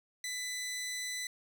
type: tone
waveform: 15% pulse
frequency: 1997 Hz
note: B6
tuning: 19 cents sharp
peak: -30 dBFS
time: 0.24-1.27 s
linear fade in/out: 2 ms
effects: none